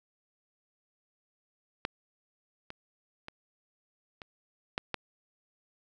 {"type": "clicks", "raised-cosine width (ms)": 0.3, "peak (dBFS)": [-14, -25, -25, -27, -14, -15], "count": 6, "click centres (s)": [1.851, 2.704, 3.284, 4.218, 4.779, 4.943], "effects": []}